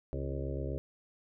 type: harmonic tone with a mistuned harmonic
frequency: 68 Hz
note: C#2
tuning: 33 cents flat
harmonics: 1 / 2 / 4 / 5 / 6 / 7 / 8 / 9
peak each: -37 / -39 / -44 / -44 / -43 / -48 / -44 / -48 dBFS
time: 0.13-0.78 s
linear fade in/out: 0 ms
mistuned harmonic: 4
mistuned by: -88 cents
effects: none